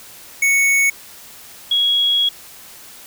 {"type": "tone pair in turn", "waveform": ["square", "sine"], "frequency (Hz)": [2217, 3322], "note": ["C#7", "G#7"], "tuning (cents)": [0, 0], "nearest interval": "perfect fifth", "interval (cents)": 700, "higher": "second", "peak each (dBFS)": -13, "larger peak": "neither", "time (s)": [[0.42, 0.9], [1.71, 2.29]], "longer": "second", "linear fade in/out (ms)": 5, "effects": ["white hiss -40 dBFS RMS until 3.06 s"]}